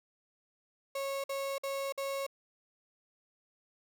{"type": "tone bursts", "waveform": "35% pulse", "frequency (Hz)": 549, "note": "C#5", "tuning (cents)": -17, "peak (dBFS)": -32, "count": 4, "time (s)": [0.95, 2.266], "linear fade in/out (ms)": 5, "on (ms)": 290, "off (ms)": 52, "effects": []}